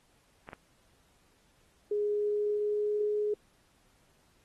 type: clicks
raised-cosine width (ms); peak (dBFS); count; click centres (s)
0.5; -28; 2; 0.489 / 0.532
type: tone with pitch glide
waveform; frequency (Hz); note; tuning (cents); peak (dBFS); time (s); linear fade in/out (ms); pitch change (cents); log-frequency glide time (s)
sine; 415.3 to 419.2; G#4 to G#4; 0 to +16; -27; 1.91-3.34; 5; +16; 2.07-3.1
effects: pink hiss -68 dBFS RMS until 4.44 s + AAC 32 kbps